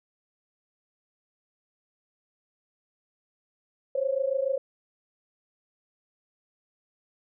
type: tone pair together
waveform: sine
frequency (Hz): 525.1 / 552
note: C5 / C#5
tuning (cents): +6 / -7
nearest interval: minor second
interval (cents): 87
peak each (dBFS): -27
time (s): 3.95-4.58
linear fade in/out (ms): 5
effects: none